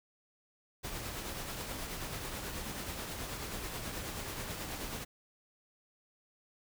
pink noise with tremolo, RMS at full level -39 dBFS, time 0.83-5.05 s, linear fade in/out 20 ms, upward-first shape triangle, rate 9.3 Hz, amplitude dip 40%, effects none

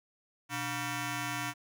10% pulse ring-modulated tone, 420 Hz, G#4, 19 cents sharp, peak -22 dBFS, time 0.49-1.54 s, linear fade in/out 50 ms, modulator 545 Hz, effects none

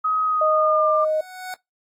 sine tone with pitch glide, 1264 to 1193.1 Hz, D#6 to D6, +27 to +27 cents, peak -18 dBFS, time 0.04-1.05 s, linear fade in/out 10 ms, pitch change -100 cents, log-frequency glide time 0.23-0.9 s
sine tone, 622.3 Hz, D#5, in tune, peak -18 dBFS, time 0.41-1.21 s, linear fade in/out 5 ms
25% pulse tone with exponential growth, 740 Hz, F#5, in tune, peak -24 dBFS, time 0.62-1.54 s, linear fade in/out 1 ms, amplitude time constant 200 ms
effects noise-tail reverb RT60 0.2 s tail -25 dB re dry + AAC 64 kbps

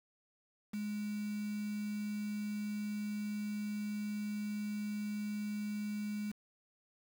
sine tone with quantisation, 208.8 Hz, G#3, 10 cents sharp, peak -36 dBFS, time 0.73-6.32 s, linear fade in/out 10 ms, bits 8, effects none

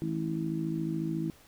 harmonic tone, 54 Hz, A1, 32 cents flat, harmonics 3 / 4 / 5 / 6, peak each -33 / -38 / -40 / -33 dBFS, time 0.02-1.3 s, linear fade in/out 0 ms, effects pink hiss -58 dBFS RMS until 1.47 s

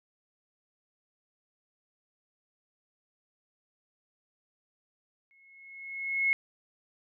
sine tone with exponential growth, 2176 Hz, C#7, 33 cents flat, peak -21 dBFS, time 5.31-6.33 s, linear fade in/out 0 ms, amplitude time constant 220 ms, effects none

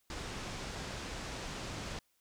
pink low-pass noise, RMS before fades -42 dBFS, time 0.1-1.99 s, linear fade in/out 2 ms, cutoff 7400 Hz, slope 24 dB/octave, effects white hiss -75 dBFS RMS until 2.2 s

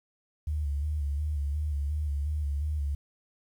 sine tone with vibrato, 73.42 Hz, D2, in tune, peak -27 dBFS, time 0.47-2.95 s, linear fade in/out 5 ms, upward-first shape square, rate 2.8 Hz, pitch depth 53 cents each way, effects 10-bit

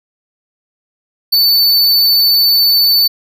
square tone, 4507 Hz, C#8, 28 cents sharp, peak -8 dBFS, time 1.32-3.08 s, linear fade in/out 10 ms, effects none

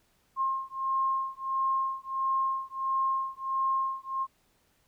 sine beating tone pair, 1066 / 1067.5 Hz, C6 / C6, +32 / +34 cents, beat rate 1.5 Hz, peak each -30 dBFS, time 0.36-4.27 s, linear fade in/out 50 ms, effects pink hiss -69 dBFS RMS until 4.87 s

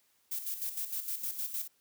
violet noise with tremolo, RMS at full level -35 dBFS, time 0.31-1.68 s, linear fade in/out 10 ms, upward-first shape square, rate 6.5 Hz, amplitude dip 60%, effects white hiss -71 dBFS RMS until 1.8 s + high-pass 60 Hz 12 dB/octave

